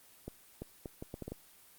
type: accelerating click train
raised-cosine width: 2 ms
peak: -27 dBFS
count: 8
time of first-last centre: 0.28-1.32 s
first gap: 340 ms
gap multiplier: 0.7
effects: white hiss -60 dBFS RMS until 1.78 s + Opus 24 kbps